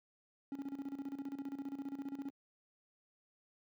triangle tone with tremolo, 277.2 Hz, C#4, in tune, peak -36 dBFS, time 0.52-2.3 s, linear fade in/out 0 ms, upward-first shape square, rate 15 Hz, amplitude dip 75%, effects high-pass 150 Hz 12 dB/octave

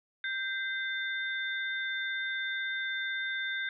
sine tone cluster, 1571 / 2051 / 3599 Hz, G6 / C7 / A7, +3 / -35 / +38 cents, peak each -33 / -38 / -39 dBFS, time 0.24-3.69 s, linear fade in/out 2 ms, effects none

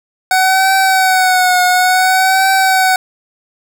25% pulse tone with vibrato, 747 Hz, F#5, 16 cents sharp, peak -5 dBFS, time 0.31-2.96 s, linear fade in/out 2 ms, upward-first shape triangle, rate 0.57 Hz, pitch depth 55 cents each way, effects none

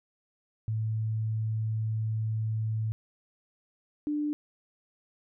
sine tone pair in turn, 110 / 297 Hz, A2 / D4, 0 / +20 cents, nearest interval octave + perfect fourth, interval 1720 cents, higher second, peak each -27 dBFS, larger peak neither, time 0.68-2.92 / 4.07-4.33 s, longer first, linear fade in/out 0 ms, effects none

